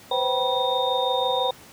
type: tone cluster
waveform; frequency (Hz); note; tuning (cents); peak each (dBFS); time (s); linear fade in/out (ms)
sine; 502 / 528 / 770 / 972 / 3671; B4 / C5 / G5 / B5 / A#7; +28 / +16 / -31 / -28 / -27; -27; 0.11-1.51; 5
effects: pink hiss -47 dBFS RMS until 1.72 s + high-pass 100 Hz 12 dB/octave